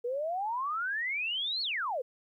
sine exponential two-way sweep, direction up then down, 466.6 to 4435 to 466.6 Hz, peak -30 dBFS, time 0.04-2.02 s, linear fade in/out 10 ms, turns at 1.62 s, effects 12-bit

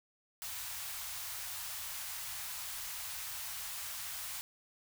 white band-stop noise, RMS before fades -42 dBFS, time 0.42-4.41 s, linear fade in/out 0 ms, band 120 to 730 Hz, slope 24 dB/octave, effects none

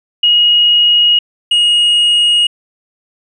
sine / triangle tone pair in turn, 2886 / 2876 Hz, F#7 / F#7, -44 / -50 cents, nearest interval unison, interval 6 cents, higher first, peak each -6 dBFS, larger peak neither, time 0.23-1.19 / 1.51-2.47 s, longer neither, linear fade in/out 5 ms, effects resampled to 22050 Hz

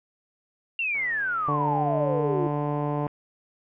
sine exponential sweep, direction down, 2794 to 334.6 Hz, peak -24 dBFS, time 0.79-2.47 s, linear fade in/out 2 ms
click train, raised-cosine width 0.5 ms, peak -32 dBFS, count 299, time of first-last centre 0.95-3.079 s, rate 140 Hz
harmonic tone, 146.83 Hz, D3, in tune, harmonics 1 / 2 / 3 / 4 / 5 / 6 / 7, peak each -28 / -31 / -33 / -34 / -35 / -36 / -36 dBFS, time 1.48-3.07 s, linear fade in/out 2 ms
effects none

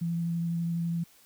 sine tone with vibrato, 168.8 Hz, E3, 41 cents sharp, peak -27 dBFS, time 0.01-1.04 s, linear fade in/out 10 ms, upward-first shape sine, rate 12 Hz, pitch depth 12 cents each way, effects white hiss -59 dBFS RMS until 1.25 s

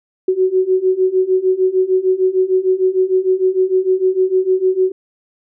sine beating tone pair, 370 / 376.6 Hz, F#4 / F#4, 0 / +31 cents, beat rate 6.6 Hz, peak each -16 / -14 dBFS, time 0.28-4.92 s, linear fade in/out 5 ms, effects none

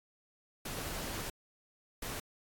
pink noise bursts at uneven times, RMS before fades -40 dBFS, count 2, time 0.65-1.3 / 2.02-2.2 s, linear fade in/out 5 ms, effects AAC 64 kbps

